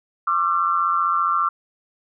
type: tone cluster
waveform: sine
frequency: 1085 / 1180 / 1354 Hz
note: C#6 / D6 / E6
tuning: -37 / +8 / +46 cents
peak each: -26 / -20 / -21 dBFS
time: 0.27-1.49 s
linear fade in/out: 5 ms
effects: none